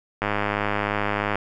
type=click train; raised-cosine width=0.5 ms; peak=-8 dBFS; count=118; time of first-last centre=0.22-1.356 s; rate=103 Hz; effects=none